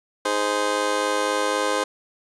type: chord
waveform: 20% pulse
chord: Ab major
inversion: second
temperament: just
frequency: 311.5 / 415.3 / 519.1 Hz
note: Eb4 / Ab4 / C5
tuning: +2 / 0 / -14 cents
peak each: -24 / -22 / -18 dBFS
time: 0.25-1.84 s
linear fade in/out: 5 ms
effects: resampled to 24000 Hz + 8-bit